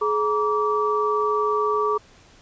sine tone cluster, 424 / 944 / 1157 Hz, G#4 / A#5 / D6, +36 / +22 / -26 cents, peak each -22 / -29 / -22 dBFS, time 0.01-1.98 s, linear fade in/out 10 ms, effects pink hiss -52 dBFS RMS until 2.41 s + resampled to 16000 Hz

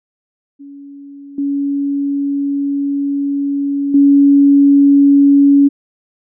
sine tone with level steps, 281.3 Hz, C#4, 26 cents sharp, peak -31 / -14 / -5 dBFS, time 0.59-5.69 s, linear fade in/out 20 ms, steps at 1.38 / 3.94 s, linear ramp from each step 5 ms, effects none

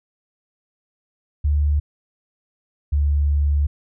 sine tone pair in turn, 73.42 / 72.45 Hz, D2 / D2, 0 / -23 cents, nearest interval unison, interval 23 cents, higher first, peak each -15 dBFS, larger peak neither, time 1.44-1.8 / 2.92-3.67 s, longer second, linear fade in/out 10 ms, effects none

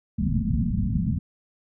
white low-pass noise, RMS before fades -24 dBFS, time 0.18-1.19 s, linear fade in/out 5 ms, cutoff 240 Hz, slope 96 dB/octave, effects none

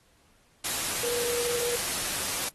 sine tone in noise, 480 Hz, B4, 49 cents flat, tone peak -29 dBFS, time 1.03-1.76 s, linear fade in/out 5 ms, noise white, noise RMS -30 dBFS, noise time 0.64-2.49 s, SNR -2 dB, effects pink hiss -64 dBFS RMS until 2.54 s + AAC 32 kbps

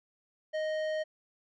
sine tone with tanh clipping, 622.3 Hz, D#5, in tune, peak -32 dBFS, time 0.53-1.04 s, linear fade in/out 20 ms, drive 13 dB, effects none

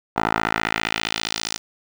10% pulse tone with band-pass filter sweep, 55 Hz, A1, in tune, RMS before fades -24 dBFS, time 0.16-1.58 s, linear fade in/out 10 ms, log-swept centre 1000 to 6000 Hz, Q 1.4, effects none

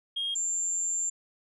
sine tone pair in turn, 3247 / 7289 Hz, G#7 / A#8, -40 / -40 cents, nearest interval octave + major second, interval 1400 cents, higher second, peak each -27 / -25 dBFS, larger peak second, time 0.16-0.35 / 0.35-1.1 s, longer second, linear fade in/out 10 ms, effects tanh soft clip ceiling -25 dBFS

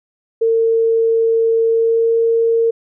sine tone with pitch glide, 454.1 to 458.1 Hz, A#4 to A#4, -45 to -30 cents, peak -11 dBFS, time 0.41-2.71 s, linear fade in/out 10 ms, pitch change +15 cents, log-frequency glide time 1.66-2.14 s, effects none

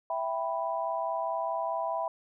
sine chord, E minor, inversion none, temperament equal, 659.3 / 784 / 987.8 Hz, E5 / G5 / B5, 0 / 0 / 0 cents, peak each -32 / -35 / -33 dBFS, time 0.1-2.08 s, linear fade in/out 2 ms, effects none

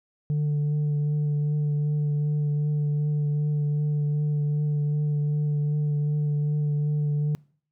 sine tone with vibrato, 148.1 Hz, D3, 15 cents sharp, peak -19 dBFS, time 0.3-7.35 s, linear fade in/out 0 ms, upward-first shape triangle, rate 2.6 Hz, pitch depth 19 cents each way, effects noise-tail reverb RT60 0.5 s tail -26 dB re dry + tanh soft clip ceiling -21 dBFS

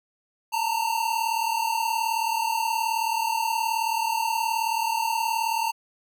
square tone pair together, 893.5 / 932.3 Hz, A5 / A#5, +26 / 0 cents, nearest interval minor second, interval 74 cents, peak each -26 / -28 dBFS, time 0.52-5.72 s, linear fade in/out 20 ms, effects none

